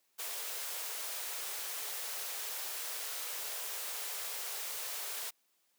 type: high-pass noise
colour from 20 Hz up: white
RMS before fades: -40 dBFS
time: 0.18-5.31 s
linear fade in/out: 20 ms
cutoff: 390 Hz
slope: 96 dB/octave
effects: white hiss -75 dBFS RMS until 5.78 s + high-pass 200 Hz 12 dB/octave